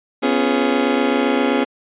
30% pulse chord, C# dominant seventh, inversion third, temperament just, 249.5 / 277.2 / 346.5 / 415.8 Hz, B3 / C#4 / E#4 / G#4, +18 / 0 / -14 / +2 cents, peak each -17 / -17 / -22 / -19 dBFS, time 0.22-1.65 s, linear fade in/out 20 ms, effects resampled to 8000 Hz

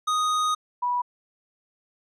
square / sine tone pair in turn, 1244.5 / 978.7 Hz, D#6 / B5, 0 / -16 cents, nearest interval major third, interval 416 cents, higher first, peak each -22 / -22 dBFS, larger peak neither, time 0.07-0.55 / 0.82-1.02 s, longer first, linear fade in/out 10 ms, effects low-pass 8000 Hz 12 dB/octave

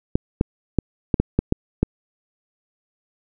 clicks, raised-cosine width 3 ms, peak -3 dBFS, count 8, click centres 0.155 / 0.411 / 0.787 / 1.142 / 1.2 / 1.39 / 1.524 / 1.83 s, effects none

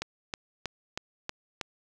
click train, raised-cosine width 0.2 ms, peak -15 dBFS, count 6, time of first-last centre 0.02-1.612 s, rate 3.14 Hz, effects none

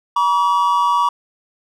triangle tone pair together, 960 / 1141.6 Hz, B5 / D6, -49 / -49 cents, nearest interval minor third, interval 300 cents, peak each -14 dBFS, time 0.16-1.09 s, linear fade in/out 5 ms, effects none

